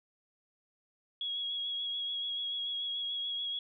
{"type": "tone with vibrato", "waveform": "sine", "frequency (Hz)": 3322, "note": "G#7", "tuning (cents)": 0, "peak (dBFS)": -33, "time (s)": [1.21, 3.59], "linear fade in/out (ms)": 2, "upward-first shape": "sine", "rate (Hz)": 6.9, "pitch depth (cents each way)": 20, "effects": []}